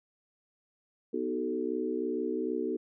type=chord; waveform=sine; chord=B dominant seventh; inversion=none; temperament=equal with one note detuned; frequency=246.9 / 311.1 / 377.3 / 440 Hz; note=B3 / D#4 / F#4 / A4; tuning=0 / 0 / +34 / 0 cents; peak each=-36 / -35 / -34 / -35 dBFS; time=1.13-2.77 s; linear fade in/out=10 ms; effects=none